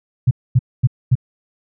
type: tone bursts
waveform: sine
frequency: 125.1 Hz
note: B2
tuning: 23 cents sharp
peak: -8 dBFS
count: 4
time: 0.27-1.154 s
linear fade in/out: 10 ms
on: 41 ms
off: 240 ms
effects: none